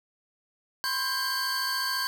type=tone cluster; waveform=45% pulse; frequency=1014 / 1068 / 1594 / 4481 Hz; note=B5 / C6 / G6 / C#8; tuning=+45 / +35 / +28 / +18 cents; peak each=-36 / -36 / -31 / -30 dBFS; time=0.84-2.07 s; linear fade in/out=0 ms; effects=10-bit